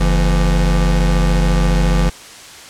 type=tone pair together; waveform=square; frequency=47.14 / 168 Hz; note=F#1 / E3; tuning=+33 / +33 cents; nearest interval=octave + minor seventh; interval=2200 cents; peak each=-13 / -18 dBFS; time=0-2.1 s; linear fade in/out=10 ms; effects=white hiss -36 dBFS RMS until 2.69 s + low-pass 8000 Hz 12 dB/octave